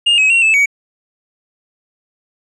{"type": "tone with pitch steps", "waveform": "triangle", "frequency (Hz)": [2829, 2553, 2736, 2619, 2255], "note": ["F7", "D#7", "F7", "E7", "C#7"], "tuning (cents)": [22, 44, -36, -12, 29], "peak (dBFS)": -7, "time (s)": [0.06, 0.66], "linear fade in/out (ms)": 10, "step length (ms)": 120, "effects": ["resampled to 24000 Hz"]}